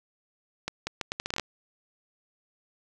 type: accelerating click train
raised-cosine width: 0.2 ms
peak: -13 dBFS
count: 11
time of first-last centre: 0.68-1.397 s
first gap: 190 ms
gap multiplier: 0.75
effects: none